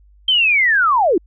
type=linear sweep; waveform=sine; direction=down; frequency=3164 to 300 Hz; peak=-11 dBFS; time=0.28-1.18 s; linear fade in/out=5 ms; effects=added 50 Hz sine -46 dBFS peak until 1.26 s